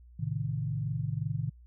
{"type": "chord", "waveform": "sine", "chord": "A diminished", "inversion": "none", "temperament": "equal with one note detuned", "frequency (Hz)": [110, 133.25, 155.56], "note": ["A2", "C3", "Eb3"], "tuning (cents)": [0, 32, 0], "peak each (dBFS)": -34, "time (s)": [0.19, 1.5], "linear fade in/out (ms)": 10, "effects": ["added 60 Hz sine -51 dBFS peak until 1.66 s"]}